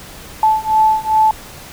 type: beating tone pair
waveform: sine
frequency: 870 / 872.5 Hz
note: A5 / A5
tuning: -20 / -15 cents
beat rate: 2.5 Hz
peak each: -14 / -13 dBFS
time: 0.43-1.31 s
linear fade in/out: 2 ms
effects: pink hiss -35 dBFS RMS until 1.72 s